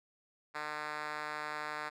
5% pulse tone with band-pass filter, 151 Hz, D3, 48 cents sharp, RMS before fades -40 dBFS, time 0.54-1.9 s, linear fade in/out 20 ms, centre 1600 Hz, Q 0.76, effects none

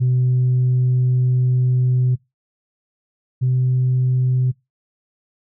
sine tone pair in turn, 126.4 / 127.5 Hz, B2 / C3, +41 / -44 cents, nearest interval unison, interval 15 cents, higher second, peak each -12 / -13 dBFS, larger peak first, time 0-2.16 / 3.41-4.52 s, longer first, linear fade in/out 20 ms, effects noise-tail reverb RT60 0.2 s tail -22 dB re dry + tanh soft clip ceiling -11 dBFS

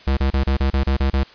square tone bursts, 67.6 Hz, C#2, 43 cents flat, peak -16 dBFS, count 9, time 0.07-1.234 s, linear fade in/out 5 ms, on 100 ms, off 33 ms, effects white hiss -45 dBFS RMS until 1.34 s + resampled to 11025 Hz

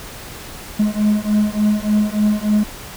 triangle beating tone pair, 208.9 / 212.3 Hz, G#3 / G#3, +10 / +38 cents, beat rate 3.4 Hz, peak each -15 dBFS, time 0.79-2.64 s, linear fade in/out 10 ms, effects pink hiss -34 dBFS RMS until 2.96 s

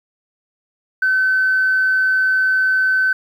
sine tone, 1525 Hz, G6, 48 cents flat, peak -12 dBFS, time 1.02-3.13 s, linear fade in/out 5 ms, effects tanh soft clip ceiling -8 dBFS + 8-bit

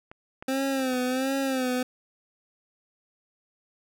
clicks, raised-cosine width 0.5 ms, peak -28 / -24 / -31 / -29 dBFS, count 4, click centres 0.115 / 0.425 / 0.796 / 0.936 s
25% pulse tone with vibrato, 261.6 Hz, C4, in tune, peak -21 dBFS, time 0.48-1.83 s, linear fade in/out 5 ms, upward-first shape sine, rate 1.4 Hz, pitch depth 73 cents each way
effects none

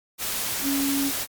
sine tone in noise, 277.2 Hz, C#4, in tune, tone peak -23 dBFS, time 0.62-1.12 s, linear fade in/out 50 ms, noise white, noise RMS -28 dBFS, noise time 0.18-1.27 s, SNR +2 dB, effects Opus 48 kbps

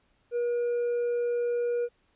sine tone with hard clipping, 479.3 Hz, A#4, 48 cents sharp, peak -26 dBFS, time 0.31-1.89 s, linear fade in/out 50 ms, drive 2 dB, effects pink hiss -69 dBFS RMS until 2.15 s + resampled to 8000 Hz

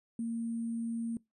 sine tone with sample-and-hold, 230.4 Hz, A#3, 20 cents flat, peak -32 dBFS, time 0.19-1.17 s, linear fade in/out 2 ms, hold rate 8820 Hz, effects noise-tail reverb RT60 0.2 s tail -23 dB re dry + resampled to 32000 Hz

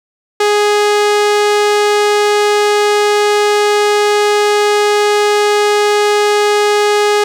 sawtooth tone, 415.3 Hz, G#4, in tune, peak -5 dBFS, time 0.4-7.24 s, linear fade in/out 5 ms, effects low-pass 8000 Hz 12 dB/octave + 7-bit

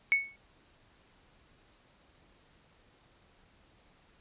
sine tone with exponential decay, 2213 Hz, C#7, 3 cents flat, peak -19 dBFS, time 0.12-0.36 s, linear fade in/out 0 ms, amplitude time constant 52 ms, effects pink hiss -64 dBFS RMS until 4.2 s + resampled to 8000 Hz

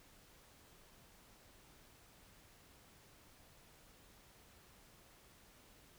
silence, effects pink hiss -64 dBFS RMS until 5.98 s

